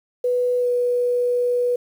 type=tone with pitch glide; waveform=sine; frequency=493.9 to 489.4 Hz; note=B4 to B4; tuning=0 to -16 cents; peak=-17 dBFS; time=0.24-1.76 s; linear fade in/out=5 ms; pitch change=-16 cents; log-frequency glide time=0.58-0.69 s; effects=8-bit